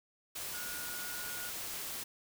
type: tone in noise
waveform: sine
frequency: 1444 Hz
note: F#6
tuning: 43 cents flat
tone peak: -45 dBFS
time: 0.53-1.5 s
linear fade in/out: 10 ms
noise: white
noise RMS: -41 dBFS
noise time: 0.35-2.04 s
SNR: -7 dB
effects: none